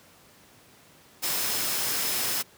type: tone in noise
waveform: sine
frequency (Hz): 5190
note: E8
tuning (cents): -28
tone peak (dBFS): -37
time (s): 1.22-2.43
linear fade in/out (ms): 20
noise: white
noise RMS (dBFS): -28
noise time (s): 1.22-2.43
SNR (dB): -12
effects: pink hiss -55 dBFS RMS until 2.57 s + high-pass 100 Hz 12 dB/octave